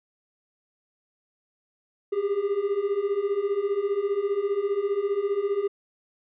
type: beating tone pair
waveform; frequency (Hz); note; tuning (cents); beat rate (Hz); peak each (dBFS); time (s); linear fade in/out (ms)
triangle; 392 / 407; G4 / G#4; 0 / -35; 15; -26 / -23; 2.12-5.68; 10
effects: resampled to 8000 Hz